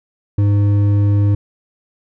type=tone with hard clipping; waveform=sine; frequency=101.8 Hz; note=G#2; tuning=34 cents flat; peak=-12 dBFS; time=0.38-1.35 s; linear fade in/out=5 ms; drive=7 dB; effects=none